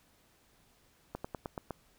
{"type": "slowing click train", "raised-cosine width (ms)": 1, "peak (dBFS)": -23, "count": 6, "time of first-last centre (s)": [1.15, 1.707], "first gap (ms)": 95, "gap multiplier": 1.08, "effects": ["pink hiss -67 dBFS RMS until 1.98 s"]}